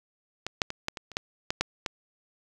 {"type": "clicks", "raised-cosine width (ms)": 0.2, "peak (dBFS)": [-14, -6, -16, -11, -19, -26, -10, -10, -7, -12], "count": 10, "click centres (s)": [0.466, 0.618, 0.704, 0.884, 0.972, 1.117, 1.169, 1.505, 1.61, 1.862], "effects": ["8-bit"]}